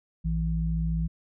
sine tone pair together, 57.66 / 163.1 Hz, A#1 / E3, -18 / -18 cents, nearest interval octave + tritone, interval 1800 cents, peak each -27 dBFS, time 0.24-1.08 s, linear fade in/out 20 ms, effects none

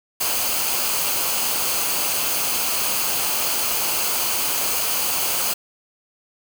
white noise with comb filter, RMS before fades -22 dBFS, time 0.2-5.54 s, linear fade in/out 10 ms, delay 0.54 ms, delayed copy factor -0.5, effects none

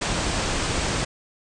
pink low-pass noise, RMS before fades -25 dBFS, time 0.01-1.05 s, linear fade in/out 10 ms, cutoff 8900 Hz, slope 96 dB/octave, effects none

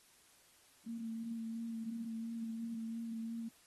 sine tone with vibrato, 227.8 Hz, A#3, 40 cents flat, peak -39 dBFS, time 0.86-3.49 s, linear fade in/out 10 ms, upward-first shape sine, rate 2.9 Hz, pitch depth 21 cents each way, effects white hiss -66 dBFS RMS until 3.66 s + AAC 32 kbps

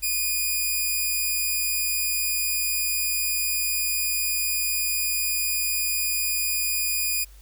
5% pulse tone, 2456 Hz, D#7, 23 cents flat, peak -13 dBFS, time 0.02-7.25 s, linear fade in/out 20 ms, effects added 50 Hz sine -45 dBFS peak until 7.41 s + white hiss -56 dBFS RMS until 7.41 s

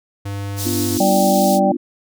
square tone, 100 Hz, G2, 35 cents sharp, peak -24 dBFS, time 0.25-0.98 s, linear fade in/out 10 ms
pink high-pass noise, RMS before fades -26 dBFS, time 0.56-1.6 s, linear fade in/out 50 ms, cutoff 4100 Hz, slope 24 dB/octave
sine chord, B diminished, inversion none, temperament equal with one note detuned, 246.9 / 293.7 / 344 Hz, B3 / D4 / F4, 0 / 0 / -26 cents, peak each -23 dBFS, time 0.65-1.77 s, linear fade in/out 10 ms
harmonic tone, 195.2 Hz, G3, 7 cents flat, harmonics 1 / 3 / 4, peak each -17 / -17 / -17 dBFS, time 1-1.72 s, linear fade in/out 5 ms
effects none

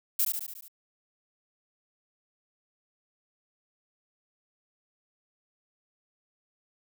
violet noise with echo, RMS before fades -25 dBFS, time 0.19-0.25 s, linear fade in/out 5 ms, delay 72 ms, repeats 6, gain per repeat -4 dB, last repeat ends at 0.682 s, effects none

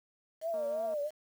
sine tone with vibrato, 622.3 Hz, D#5, in tune, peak -31 dBFS, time 0.41-1.11 s, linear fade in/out 50 ms, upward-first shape triangle, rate 2.9 Hz, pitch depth 160 cents each way
click train, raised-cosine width 1 ms, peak -36 dBFS, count 93, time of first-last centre 0.54-0.938 s, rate 231 Hz
effects high-pass 200 Hz 12 dB/octave + 9-bit

